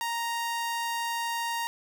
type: tone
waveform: sawtooth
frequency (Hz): 932.3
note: A#5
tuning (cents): 0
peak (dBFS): -25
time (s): 0.01-1.67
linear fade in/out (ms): 0
effects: none